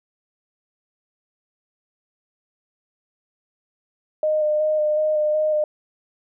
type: tone with vibrato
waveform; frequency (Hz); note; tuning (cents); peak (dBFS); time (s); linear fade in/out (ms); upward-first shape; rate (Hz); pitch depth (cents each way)
sine; 611; D#5; -32; -17; 4.23-5.64; 2; square; 2.7; 15
effects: none